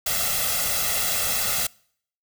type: noise with comb filter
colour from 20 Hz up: white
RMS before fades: -24 dBFS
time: 0.06-1.67 s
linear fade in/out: 5 ms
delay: 1.5 ms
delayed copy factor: +0.85
effects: noise-tail reverb RT60 0.6 s tail -25 dB re dry

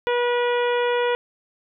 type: harmonic tone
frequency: 484.7 Hz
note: B4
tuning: 32 cents flat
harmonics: 1 / 2 / 3 / 4 / 5 / 6 / 7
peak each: -20 / -26 / -30 / -32 / -34 / -36 / -37 dBFS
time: 0.07-1.15 s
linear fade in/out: 0 ms
effects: none

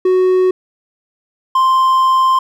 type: tone pair in turn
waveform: triangle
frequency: 370 / 1046.5 Hz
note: F#4 / C6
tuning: 0 / 0 cents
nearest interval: octave + tritone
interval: 1800 cents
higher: second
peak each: -7 dBFS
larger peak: neither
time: 0.05-0.51 / 1.55-2.39 s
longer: second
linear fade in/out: 5 ms
effects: none

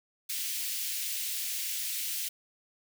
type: high-pass noise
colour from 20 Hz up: white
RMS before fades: -34 dBFS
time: 0.29-2.29 s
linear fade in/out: 10 ms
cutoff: 2200 Hz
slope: 24 dB/octave
effects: none

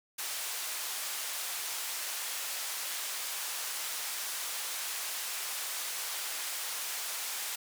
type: band-pass noise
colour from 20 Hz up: white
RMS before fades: -37 dBFS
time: 0.18-7.56 s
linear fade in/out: 10 ms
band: 710 to 13000 Hz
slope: 12 dB/octave
effects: none

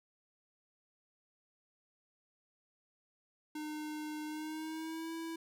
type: tone with pitch glide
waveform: square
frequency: 304.5 to 328.2 Hz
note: D#4 to E4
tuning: -37 to -8 cents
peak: -40 dBFS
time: 3.55-5.36 s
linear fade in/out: 5 ms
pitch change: +129 cents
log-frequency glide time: 4.25-5.13 s
effects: none

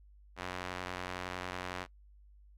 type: tone with band-pass filter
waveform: sawtooth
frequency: 90.9 Hz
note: F#2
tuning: 30 cents flat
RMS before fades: -41 dBFS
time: 0.36-1.87 s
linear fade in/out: 50 ms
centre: 1700 Hz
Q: 0.61
effects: noise-tail reverb RT60 0.1 s tail -21 dB re dry + added 50 Hz sine -56 dBFS peak until 2.57 s

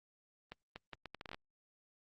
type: accelerating click train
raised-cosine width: 0.3 ms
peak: -29 dBFS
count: 11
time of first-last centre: 0.52-1.345 s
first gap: 240 ms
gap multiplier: 0.72
effects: Opus 32 kbps

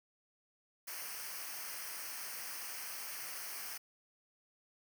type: noise with comb filter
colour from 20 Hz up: white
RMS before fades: -44 dBFS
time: 0.87-3.78 s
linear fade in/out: 10 ms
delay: 0.27 ms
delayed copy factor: -0.75
effects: none

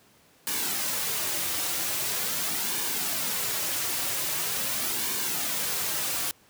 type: noise with flanger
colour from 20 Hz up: white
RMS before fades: -29 dBFS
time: 0.47-6.31 s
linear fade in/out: 0 ms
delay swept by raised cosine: 1.5 to 4.8 ms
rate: 0.43 Hz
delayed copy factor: -0.5
effects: pink hiss -59 dBFS RMS until 6.49 s + high-pass 100 Hz 12 dB/octave

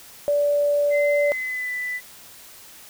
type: tone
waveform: sine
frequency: 580 Hz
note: D5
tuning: 22 cents flat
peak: -17 dBFS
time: 0.28-1.32 s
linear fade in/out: 0 ms
type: tone with pitch glide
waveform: sine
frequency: 2062 to 1989.5 Hz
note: C7 to B6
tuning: -26 to +12 cents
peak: -25 dBFS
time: 0.9-2.01 s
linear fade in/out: 50 ms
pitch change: -62 cents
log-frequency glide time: 1.19-1.72 s
effects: white hiss -45 dBFS RMS until 2.89 s

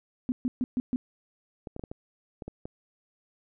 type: tone bursts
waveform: sine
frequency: 250.1 Hz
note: B3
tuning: 22 cents sharp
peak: -24 dBFS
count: 5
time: 0.29-0.96 s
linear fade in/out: 0 ms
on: 30 ms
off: 130 ms
type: clicks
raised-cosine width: 2 ms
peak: -24 dBFS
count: 8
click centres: 1.672 / 1.764 / 1.795 / 1.838 / 1.915 / 2.422 / 2.48 / 2.655 s
effects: none

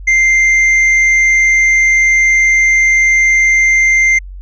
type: tone with tanh clipping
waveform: sine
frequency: 2093 Hz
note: C7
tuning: in tune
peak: -8 dBFS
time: 0.07-4.19 s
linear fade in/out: 10 ms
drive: 6 dB
effects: added 46 Hz sine -26 dBFS peak until 4.41 s + resampled to 16000 Hz

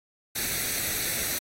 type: noise with comb filter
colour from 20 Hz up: white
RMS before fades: -29 dBFS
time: 0.35-1.39 s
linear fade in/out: 10 ms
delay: 0.49 ms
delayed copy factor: +0.6
effects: AAC 48 kbps

